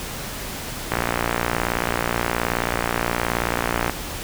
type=click train; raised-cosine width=0.5 ms; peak=-5 dBFS; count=176; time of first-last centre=0.92-3.896 s; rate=58.8 Hz; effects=pink hiss -31 dBFS RMS until 4.23 s